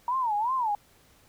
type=tone with vibrato; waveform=sine; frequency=932.3 Hz; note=A#5; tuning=in tune; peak=-24 dBFS; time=0.08-0.75 s; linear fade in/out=2 ms; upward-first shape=sine; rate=2.7 Hz; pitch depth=220 cents each way; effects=pink hiss -60 dBFS RMS until 1.28 s